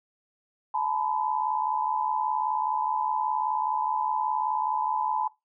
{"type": "tone cluster", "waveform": "sine", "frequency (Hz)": [863, 948, 1007], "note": ["A5", "A#5", "B5"], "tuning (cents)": [-34, 29, 33], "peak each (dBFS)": [-28, -31, -29], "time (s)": [0.74, 5.28], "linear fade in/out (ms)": 5, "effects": ["noise-tail reverb RT60 0.2 s tail -20 dB re dry"]}